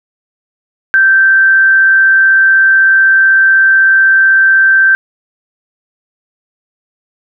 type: tone with amplitude modulation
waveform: sine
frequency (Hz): 1561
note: G6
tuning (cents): -8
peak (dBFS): -3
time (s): 0.94-4.95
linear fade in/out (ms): 0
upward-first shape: sine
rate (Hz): 180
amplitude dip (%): 25
effects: none